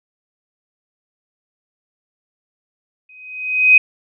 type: tone with exponential growth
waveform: sine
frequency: 2513 Hz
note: D#7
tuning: 17 cents sharp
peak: -3 dBFS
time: 3.09-3.78 s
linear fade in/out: 5 ms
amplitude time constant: 150 ms
effects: none

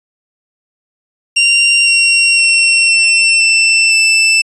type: tone with pitch steps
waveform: sawtooth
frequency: 2769 / 2745 / 2721 / 2698 / 2675 / 2652 Hz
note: F7 / F7 / F7 / E7 / E7 / E7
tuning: -15 / -31 / -46 / +40 / +25 / +10 cents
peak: -4 dBFS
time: 1.36-4.42 s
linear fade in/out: 10 ms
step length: 510 ms
effects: resampled to 22050 Hz

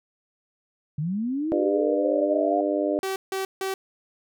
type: linear sweep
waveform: sine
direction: up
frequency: 140 to 718 Hz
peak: -24 dBFS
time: 0.98-2.61 s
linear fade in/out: 5 ms
type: harmonic tone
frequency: 100 Hz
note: G2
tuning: 35 cents sharp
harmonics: 3 / 4 / 5 / 6 / 7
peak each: -26 / -29 / -30 / -25 / -37 dBFS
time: 1.52-2.99 s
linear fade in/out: 0 ms
type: tone bursts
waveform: sawtooth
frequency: 383.9 Hz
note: G4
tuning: 36 cents flat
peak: -22 dBFS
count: 3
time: 3.03-3.74 s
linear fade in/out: 2 ms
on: 130 ms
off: 160 ms
effects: none

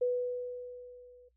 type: tone with level ramp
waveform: sine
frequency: 493.9 Hz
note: B4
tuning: in tune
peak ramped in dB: -25 to -55 dBFS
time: 0.01-1.29 s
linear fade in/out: 10 ms
effects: noise-tail reverb RT60 0.1 s tail -18 dB re dry + added 60 Hz sine -70 dBFS peak until 1.36 s

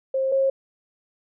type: tone pair in turn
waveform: sine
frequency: 532 / 538.8 Hz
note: C5 / C#5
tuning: +29 / -49 cents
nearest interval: unison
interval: 22 cents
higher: second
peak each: -20 / -17 dBFS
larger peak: second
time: 0.14-0.32 / 0.32-0.5 s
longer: neither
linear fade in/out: 5 ms
effects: none

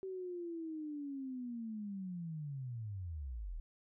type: linear sweep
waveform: sine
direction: down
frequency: 384.2 to 35.13 Hz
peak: -40 dBFS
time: 0.03-3.6 s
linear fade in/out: 0 ms
effects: none

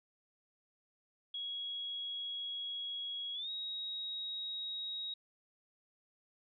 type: tone with pitch glide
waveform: sine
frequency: 3322 to 3794 Hz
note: G#7 to A#7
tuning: 0 to +30 cents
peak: -38 dBFS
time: 1.34-5.14 s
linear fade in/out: 5 ms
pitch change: +230 cents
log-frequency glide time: 3.34-3.5 s
effects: none

